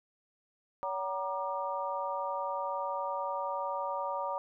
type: harmonic tone with a mistuned harmonic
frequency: 188.8 Hz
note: F#3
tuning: 35 cents sharp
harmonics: 3 / 4 / 5 / 6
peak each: -37 / -41 / -35 / -39 dBFS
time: 0.83-4.38 s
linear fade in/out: 0 ms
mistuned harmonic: 6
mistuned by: +91 cents
effects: none